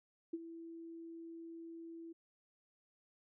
sine tone with ADSR envelope, 331.5 Hz, E4, 10 cents sharp, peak -35 dBFS, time 0.33-2.13 s, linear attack 8 ms, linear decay 35 ms, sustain -12 dB, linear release 12 ms, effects none

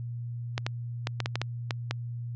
clicks, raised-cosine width 0.2 ms, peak -11 dBFS, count 9, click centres 0.579 / 0.665 / 1.071 / 1.203 / 1.259 / 1.356 / 1.416 / 1.708 / 1.91 s, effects added 119 Hz sine -33 dBFS peak until 2.35 s + low-pass 5000 Hz 12 dB/octave

